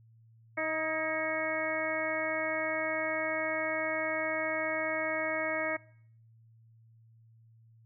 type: harmonic tone with a mistuned harmonic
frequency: 314.9 Hz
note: D#4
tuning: 21 cents sharp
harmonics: 1 / 2 / 3 / 4 / 5 / 6 / 7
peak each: -40 / -34 / -42 / -40 / -40 / -38 / -35 dBFS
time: 0.57-5.77 s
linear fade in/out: 10 ms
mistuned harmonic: 5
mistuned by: +53 cents
effects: noise-tail reverb RT60 0.6 s tail -22 dB re dry + added 113 Hz sine -57 dBFS peak until 7.85 s